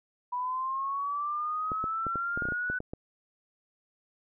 sine linear sweep, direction up, 979 to 1497 Hz, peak -29 dBFS, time 0.32-2.79 s, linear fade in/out 10 ms
clicks, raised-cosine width 2 ms, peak -23 dBFS, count 12, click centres 1.718 / 1.841 / 2.067 / 2.157 / 2.375 / 2.422 / 2.454 / 2.487 / 2.522 / 2.7 / 2.804 / 2.935 s
effects none

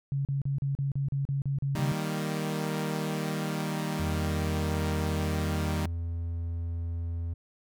sine tone bursts, 138.59 Hz, C#3, in tune, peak -26 dBFS, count 11, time 0.12-1.92 s, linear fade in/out 0 ms, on 130 ms, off 37 ms
sawtooth chord, Eb major, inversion none, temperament equal, 155.56 / 196 / 233.1 Hz, Eb3 / G3 / Bb3, 0 / 0 / 0 cents, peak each -28 / -30 / -33 dBFS, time 1.75-5.86 s, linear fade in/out 5 ms
triangle tone, 84.3 Hz, E2, 39 cents sharp, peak -28 dBFS, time 3.99-7.34 s, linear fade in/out 10 ms
effects none

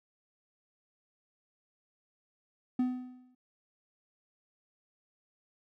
triangle tone with exponential decay, 251.7 Hz, B3, 33 cents sharp, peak -22 dBFS, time 2.79-3.35 s, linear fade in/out 5 ms, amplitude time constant 120 ms, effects none

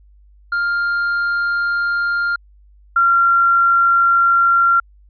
triangle / sine tone pair in turn, 1400 / 1376.7 Hz, F6 / F6, +4 / -25 cents, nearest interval unison, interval 29 cents, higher first, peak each -14 / -10 dBFS, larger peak second, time 0.52-2.36 / 2.96-4.8 s, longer neither, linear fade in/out 5 ms, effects added 50 Hz sine -45 dBFS peak until 5.09 s + resampled to 11025 Hz

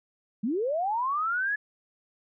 sine linear sweep, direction up, 193.2 to 1721 Hz, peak -25 dBFS, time 0.43-1.56 s, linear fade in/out 10 ms, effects none

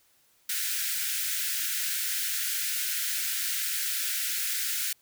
white high-pass noise, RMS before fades -30 dBFS, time 0.49-4.93 s, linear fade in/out 5 ms, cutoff 1400 Hz, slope 96 dB/octave, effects white hiss -65 dBFS RMS until 5.01 s

